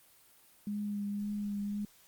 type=tone with vibrato; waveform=sine; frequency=205.1 Hz; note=G#3; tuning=21 cents flat; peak=-33 dBFS; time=0.67-1.85 s; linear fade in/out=2 ms; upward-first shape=triangle; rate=1.9 Hz; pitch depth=22 cents each way; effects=white hiss -62 dBFS RMS until 2.07 s + Opus 32 kbps